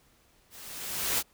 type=noise with level ramp; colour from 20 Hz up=white; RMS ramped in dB=-49 to -25 dBFS; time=0.5-1.23 s; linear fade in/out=50 ms; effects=pink hiss -64 dBFS RMS until 1.33 s